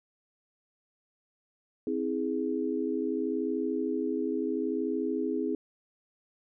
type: chord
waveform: sine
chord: C augmented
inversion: none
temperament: equal with one note detuned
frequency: 261.6 / 322.3 / 415.3 Hz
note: C4 / E4 / G#4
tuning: 0 / -39 / 0 cents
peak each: -32 dBFS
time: 1.87-5.55 s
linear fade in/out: 2 ms
effects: none